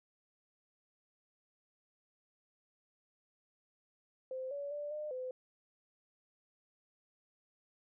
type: tone with pitch steps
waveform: sine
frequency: 519 / 569 / 586 / 604 / 510 Hz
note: C5 / C#5 / D5 / D5 / C5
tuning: -14 / +45 / -4 / +48 / -44 cents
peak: -38 dBFS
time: 4.31-5.31 s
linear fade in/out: 2 ms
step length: 200 ms
effects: none